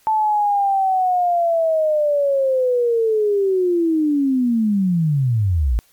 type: linear sweep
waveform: sine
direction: down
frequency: 880 to 51.2 Hz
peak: -14 dBFS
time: 0.07-5.79 s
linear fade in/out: 0 ms
effects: white hiss -56 dBFS RMS until 5.92 s + MP3 96 kbps